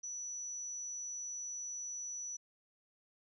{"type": "tone", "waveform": "sine", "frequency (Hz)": 5920, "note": "F#8", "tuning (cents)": 0, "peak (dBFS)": -40, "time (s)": [0.03, 2.37], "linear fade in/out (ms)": 10, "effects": []}